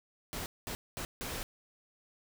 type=noise bursts at uneven times; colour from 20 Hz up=pink; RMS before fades=-39 dBFS; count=4; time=0.33-0.46 / 0.67-0.75 / 0.97-1.05 / 1.21-1.43 s; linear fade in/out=0 ms; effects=none